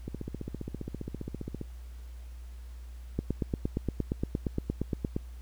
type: two click trains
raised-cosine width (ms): 3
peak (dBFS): -16 / -22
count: 18 / 24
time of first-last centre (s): 3.19-5.164 / 0.08-1.613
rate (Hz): 8.61 / 15
effects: added 60 Hz sine -41 dBFS peak until 5.41 s + pink hiss -61 dBFS RMS until 5.41 s